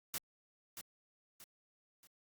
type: noise with echo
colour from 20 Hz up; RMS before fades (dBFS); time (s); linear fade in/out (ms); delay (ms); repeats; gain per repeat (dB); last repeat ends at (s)
white; -39; 0.14-0.18; 0; 630; 3; -8; 2.07
effects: Opus 48 kbps